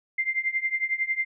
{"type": "tone with tremolo", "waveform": "sine", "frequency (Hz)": 2093, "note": "C7", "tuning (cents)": 0, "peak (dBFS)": -20, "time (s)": [0.18, 1.25], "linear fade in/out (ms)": 5, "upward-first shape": "triangle", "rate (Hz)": 11, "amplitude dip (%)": 95, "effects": []}